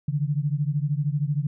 sine beating tone pair, 141.7 / 154.7 Hz, C#3 / D#3, +38 / -10 cents, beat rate 13 Hz, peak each -24 / -26 dBFS, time 0.08-1.47 s, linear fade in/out 5 ms, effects none

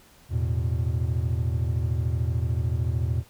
triangle chord, E suspended fourth, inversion none, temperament equal, 82.41 / 110 / 123.47 Hz, E2 / A2 / B2, 0 / 0 / 0 cents, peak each -24 / -26 / -26 dBFS, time 0.29-3.24 s, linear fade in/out 50 ms, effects pink hiss -55 dBFS RMS until 3.29 s

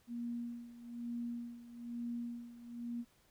sine tone with tremolo, 237.3 Hz, A#3, 31 cents sharp, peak -37 dBFS, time 0.07-3.05 s, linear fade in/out 50 ms, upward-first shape sine, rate 1.1 Hz, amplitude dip 80%, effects pink hiss -70 dBFS RMS until 3.3 s

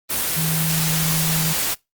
sine tone in noise, 160 Hz, D#3, 49 cents sharp, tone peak -21 dBFS, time 0.36-1.54 s, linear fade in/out 20 ms, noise white, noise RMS -22 dBFS, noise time 0.09-1.75 s, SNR -2 dB, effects noise-tail reverb RT60 0.2 s tail -24 dB re dry + Opus 24 kbps

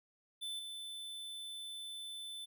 square tone with level steps, 3520 Hz, A7, in tune, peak -40 / -44 dBFS, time 0.41-2.46 s, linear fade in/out 20 ms, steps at 0.59 s, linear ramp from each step 2 ms, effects none

